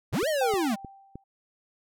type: linear two-way sweep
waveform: square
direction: up then down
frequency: 56.9 to 650 to 192.7 Hz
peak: -25 dBFS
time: 0.12-0.76 s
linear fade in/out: 20 ms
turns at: 0.28 s
type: click train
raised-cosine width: 3 ms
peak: -26 dBFS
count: 4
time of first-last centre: 0.23-1.156 s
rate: 3.24 Hz
type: tone with exponential decay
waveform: sine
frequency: 784 Hz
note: G5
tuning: in tune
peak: -23 dBFS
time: 0.41-1.24 s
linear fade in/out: 5 ms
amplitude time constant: 180 ms
effects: none